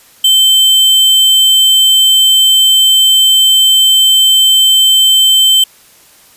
sine tone with sample-and-hold, 3095 Hz, G7, 23 cents flat, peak -4 dBFS, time 0.24-5.64 s, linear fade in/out 5 ms, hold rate 11025 Hz, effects white hiss -43 dBFS RMS until 6.36 s + resampled to 32000 Hz

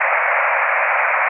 white band-pass noise, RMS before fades -17 dBFS, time 0-1.29 s, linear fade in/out 10 ms, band 530 to 2400 Hz, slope 96 dB/octave, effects none

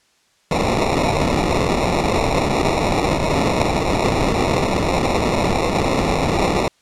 violet noise with sample-and-hold, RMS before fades -18 dBFS, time 0.51-6.68 s, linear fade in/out 2 ms, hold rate 1575 Hz, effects white hiss -59 dBFS RMS until 6.81 s + low-pass 7000 Hz 12 dB/octave

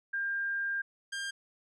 sine / sawtooth tone pair in turn, 1600 / 1600 Hz, G6 / G6, +35 / +35 cents, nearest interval unison, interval 0 cents, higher neither, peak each -30 / -31 dBFS, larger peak first, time 0.13-0.82 / 1.12-1.31 s, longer first, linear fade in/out 10 ms, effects resampled to 22050 Hz

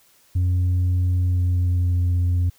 sine tone with pitch glide, 90 to 88.4 Hz, F#2 to F2, -47 to +22 cents, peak -14 dBFS, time 0.35-2.5 s, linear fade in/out 10 ms, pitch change -31 cents, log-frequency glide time 1.16-2.03 s, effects tanh soft clip ceiling -16 dBFS + white hiss -57 dBFS RMS until 2.58 s

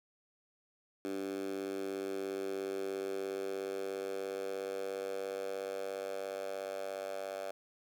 10% pulse tone with high-pass filter sweep, 97 Hz, G2, 18 cents flat, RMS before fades -39 dBFS, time 1.05-7.51 s, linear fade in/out 0 ms, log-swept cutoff 320 to 610 Hz, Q 4, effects none

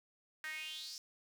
sawtooth tone with high-pass filter sweep, 311.1 Hz, D#4, in tune, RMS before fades -45 dBFS, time 0.44-0.98 s, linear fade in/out 0 ms, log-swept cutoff 1700 to 5500 Hz, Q 6.3, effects none

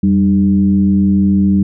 sine tone with frequency modulation, 194.8 Hz, G3, 11 cents flat, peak -8 dBFS, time 0.03-1.63 s, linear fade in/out 5 ms, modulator 107 Hz, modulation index 0.62, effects none

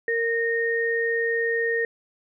sine tone pair together, 462 / 1848 Hz, A#4 / A#6, -16 / -16 cents, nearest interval 2 octaves, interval 2400 cents, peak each -24 dBFS, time 0.08-1.85 s, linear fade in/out 2 ms, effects none

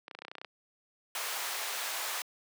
clicks, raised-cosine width 0.3 ms, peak -26 dBFS, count 12, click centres 0.081 / 0.112 / 0.15 / 0.189 / 0.22 / 0.25 / 0.282 / 0.315 / 0.353 / 0.383 / 0.415 / 0.447 s
pink high-pass noise, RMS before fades -36 dBFS, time 1.15-2.22 s, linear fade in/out 2 ms, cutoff 840 Hz, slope 12 dB/octave
effects high-pass 400 Hz 12 dB/octave

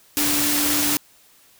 sine tone in noise, 293.7 Hz, D4, in tune, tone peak -25 dBFS, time 0.17-0.97 s, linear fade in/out 0 ms, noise white, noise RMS -21 dBFS, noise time 0.17-0.97 s, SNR -7 dB, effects white hiss -54 dBFS RMS until 1.59 s

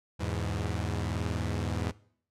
sawtooth chord, E major, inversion none, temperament equal, 82.41 / 103.83 / 123.47 Hz, E2 / G#2 / B2, 0 / 0 / 0 cents, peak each -29 / -30 / -35 dBFS, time 0.19-1.92 s, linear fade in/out 20 ms, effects noise-tail reverb RT60 0.6 s tail -22 dB re dry + low-pass 9000 Hz 12 dB/octave

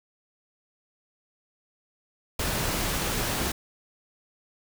pink noise, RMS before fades -28 dBFS, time 2.39-3.52 s, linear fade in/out 5 ms, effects none

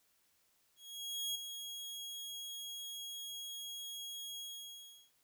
sawtooth tone with ADSR envelope, 3301 Hz, G#7, 11 cents flat, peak -32 dBFS, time 0.76-5.11 s, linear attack 590 ms, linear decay 10 ms, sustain -8 dB, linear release 700 ms, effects white hiss -74 dBFS RMS until 5.23 s

